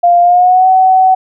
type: tone with pitch glide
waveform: sine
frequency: 698 to 752.4 Hz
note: F5 to F#5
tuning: -1 to +29 cents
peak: -4 dBFS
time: 0.03-1.15 s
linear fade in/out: 10 ms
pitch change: +130 cents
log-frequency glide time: 0.21-0.68 s
effects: none